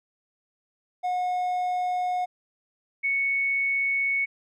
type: tone pair in turn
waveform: triangle / sine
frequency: 725 / 2216 Hz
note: F#5 / C#7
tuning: -35 / -1 cents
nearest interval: octave + perfect fifth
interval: 1934 cents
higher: second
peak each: -22 dBFS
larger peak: neither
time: 1.03-2.26 / 3.03-4.26 s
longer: neither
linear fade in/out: 20 ms
effects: none